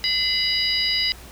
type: harmonic tone with a mistuned harmonic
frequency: 980 Hz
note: B5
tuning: 14 cents flat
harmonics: 2 / 3 / 4 / 5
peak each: -27 / -26 / -26 / -22 dBFS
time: 0.04-1.12 s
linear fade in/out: 0 ms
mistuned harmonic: 2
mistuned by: +69 cents
effects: added 60 Hz sine -42 dBFS peak until 1.31 s + pink hiss -44 dBFS RMS until 1.31 s